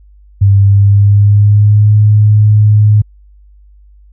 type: tone with pitch glide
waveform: sine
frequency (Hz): 99.2 to 105.71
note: G2 to G#2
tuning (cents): +21 to +31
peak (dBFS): -3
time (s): 0.41-3.02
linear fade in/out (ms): 10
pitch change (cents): +110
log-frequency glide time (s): 0.61-1.95
effects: added 50 Hz sine -38 dBFS peak until 4.12 s